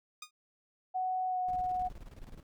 10% pulse tone with exponential decay, 1229 Hz, D#6, 22 cents flat, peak -31 dBFS, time 0.22-0.31 s, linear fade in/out 5 ms, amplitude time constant 19 ms
sine tone with pitch glide, 743 to 733.6 Hz, F#5 to F#5, +7 to -15 cents, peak -30 dBFS, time 0.94-1.89 s, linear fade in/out 20 ms, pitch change -22 cents, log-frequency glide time 1.27-1.39 s
brown noise with tremolo, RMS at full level -45 dBFS, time 1.48-2.43 s, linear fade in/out 5 ms, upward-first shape square, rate 19 Hz, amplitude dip 70%
effects none

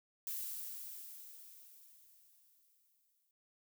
violet noise with exponential decay, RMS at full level -40 dBFS, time 0.27-3.31 s, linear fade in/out 1 ms, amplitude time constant 660 ms, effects none

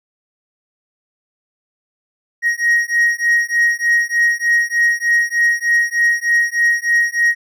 triangle beating tone pair, 1881 / 1884.3 Hz, A#6 / A#6, +15 / +18 cents, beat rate 3.3 Hz, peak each -14 dBFS, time 2.42-7.35 s, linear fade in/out 50 ms, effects none

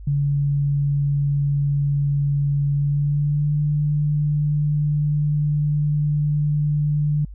sine tone with pitch glide, 142.4 to 148.36 Hz, C#3 to D3, +47 to +18 cents, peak -17 dBFS, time 0.07-7.25 s, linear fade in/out 5 ms, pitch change +71 cents, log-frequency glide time 2.73-3.59 s, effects added 50 Hz sine -34 dBFS peak until 7.34 s

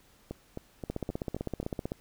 two click trains, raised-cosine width 2 ms, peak -23 / -19 dBFS, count 6 / 17, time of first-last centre 0.31-1.629 / 0.9-1.919 s, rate 3.79 / 15.7 Hz, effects pink hiss -62 dBFS RMS until 2 s

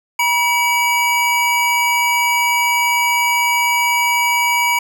square tone pair together, 960.6 / 2280 Hz, B5 / C#7, -48 / +48 cents, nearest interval octave + minor third, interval 1496 cents, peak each -17 dBFS, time 0.19-4.79 s, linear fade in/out 5 ms, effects none

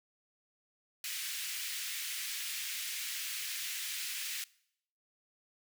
pink high-pass noise, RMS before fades -39 dBFS, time 1.04-4.44 s, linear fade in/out 2 ms, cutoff 2000 Hz, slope 24 dB/octave, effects noise-tail reverb RT60 0.7 s tail -22 dB re dry

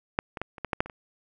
clicks, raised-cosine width 0.5 ms, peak -8 / -20 / -15 / -27 / -15 / -11 / -7 / -26 / -27 dBFS, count 9, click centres 0.189 / 0.372 / 0.416 / 0.582 / 0.647 / 0.732 / 0.805 / 0.86 / 0.898 s, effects none

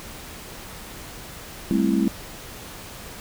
sine chord, A minor seventh, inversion third, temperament just, 198 / 220 / 264 / 330 Hz, G3 / A3 / C4 / E4, +18 / 0 / +16 / +2 cents, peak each -22 / -24 / -24 / -24 dBFS, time 1.71-2.08 s, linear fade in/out 0 ms, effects pink hiss -39 dBFS RMS until 3.2 s

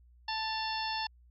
harmonic tone with a mistuned harmonic, 880 Hz, A5, in tune, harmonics 1 / 2 / 3 / 4 / 5 / 6, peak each -35 / -41 / -42 / -42 / -40 / -42 dBFS, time 0.28-1.07 s, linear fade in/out 5 ms, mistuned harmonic 3, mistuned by +61 cents, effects added 60 Hz sine -57 dBFS peak until 1.3 s

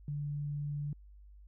sine tone, 145.7 Hz, D3, 13 cents flat, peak -34 dBFS, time 0.08-0.93 s, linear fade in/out 2 ms, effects added 50 Hz sine -52 dBFS peak until 1.47 s

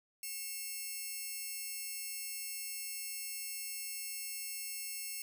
5% pulse tone pair together, 2179 / 2700 Hz, C#7 / E7, -30 / +41 cents, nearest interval major third, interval 371 cents, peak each -35 / -32 dBFS, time 0.23-5.22 s, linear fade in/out 2 ms, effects none

